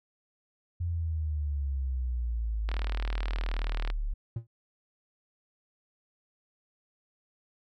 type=exponential sweep; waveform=sine; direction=down; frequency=87.5 to 35.28 Hz; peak=-28 dBFS; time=0.8-4.14 s; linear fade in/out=10 ms
type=click train; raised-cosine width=0.3 ms; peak=-20 dBFS; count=48; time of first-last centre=2.69-3.901 s; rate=38.8 Hz
type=tone with exponential decay; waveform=triangle; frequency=114.7 Hz; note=A#2; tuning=28 cents flat; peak=-25 dBFS; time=4.36-4.47 s; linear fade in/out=5 ms; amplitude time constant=23 ms
effects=none